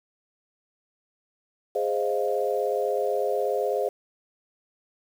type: chord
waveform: sine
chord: F minor seventh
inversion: first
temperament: equal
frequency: 415.3 / 523.3 / 622.3 / 698.5 Hz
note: Ab4 / C5 / Eb5 / F5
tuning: 0 / 0 / 0 / 0 cents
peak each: -27 / -27 / -30 / -31 dBFS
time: 1.75-3.89 s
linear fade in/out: 5 ms
effects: 8-bit